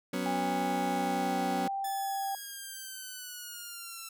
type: chord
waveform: 30% pulse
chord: F# suspended fourth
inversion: none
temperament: just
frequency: 185 / 246.7 / 277.5 Hz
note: F#3 / B3 / C#4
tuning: 0 / -2 / +2 cents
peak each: -33 dBFS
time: 0.13-1.68 s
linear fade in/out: 5 ms
type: tone with pitch glide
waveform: sine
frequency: 810 to 785.6 Hz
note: G#5 to G5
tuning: -43 to +4 cents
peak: -31 dBFS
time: 0.26-2.35 s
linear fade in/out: 2 ms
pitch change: -53 cents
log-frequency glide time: 0.91-1.36 s
type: linear sweep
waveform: 5% pulse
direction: down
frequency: 1740 to 1334 Hz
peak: -30 dBFS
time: 1.84-4.09 s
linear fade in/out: 5 ms
effects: none